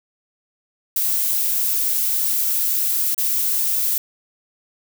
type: noise with dropouts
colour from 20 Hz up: violet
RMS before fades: -20 dBFS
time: 0.96-3.98 s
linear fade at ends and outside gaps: 2 ms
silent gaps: 3.146-3.179 s
effects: none